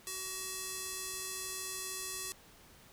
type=tone with band-pass filter; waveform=square; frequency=376.5 Hz; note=F#4; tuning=30 cents sharp; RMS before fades=-41 dBFS; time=0.07-2.32 s; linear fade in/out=0 ms; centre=8800 Hz; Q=1.1; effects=pink hiss -59 dBFS RMS until 2.92 s